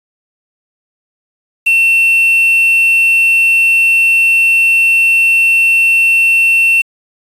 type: tone with quantisation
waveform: triangle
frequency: 2700 Hz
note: E7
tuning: 41 cents sharp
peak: -5 dBFS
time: 1.66-6.82 s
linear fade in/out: 10 ms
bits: 5
effects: resampled to 32000 Hz